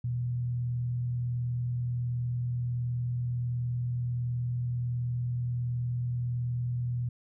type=tone with frequency modulation; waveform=sine; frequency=121.7 Hz; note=B2; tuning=25 cents flat; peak=-28 dBFS; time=0.04-7.09 s; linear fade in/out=5 ms; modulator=41.4 Hz; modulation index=0.23; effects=none